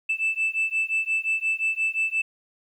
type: beating tone pair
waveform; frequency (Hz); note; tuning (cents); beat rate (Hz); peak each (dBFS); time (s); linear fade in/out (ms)
sine; 2637 / 2642.7; E7 / E7; 0 / +4; 5.7; -24; 0.09-2.22; 10
effects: tanh soft clip ceiling -18 dBFS + 10-bit